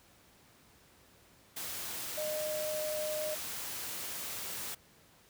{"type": "tone in noise", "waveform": "sine", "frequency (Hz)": 613, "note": "D#5", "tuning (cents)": -26, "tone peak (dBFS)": -34, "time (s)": [2.17, 3.35], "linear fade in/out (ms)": 10, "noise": "white", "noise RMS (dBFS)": -40, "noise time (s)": [1.56, 4.75], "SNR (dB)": 3, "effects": ["pink hiss -62 dBFS RMS until 5.29 s", "high-pass 60 Hz 12 dB/octave"]}